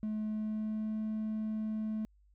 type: tone with pitch glide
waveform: triangle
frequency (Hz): 214.8 to 216.9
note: A3 to A3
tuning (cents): -41 to -25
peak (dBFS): -30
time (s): 0.03-2.05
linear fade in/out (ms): 0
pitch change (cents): +16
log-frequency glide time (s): 0.27-0.99
effects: tanh soft clip ceiling -27 dBFS + added 50 Hz sine -62 dBFS peak until 2.34 s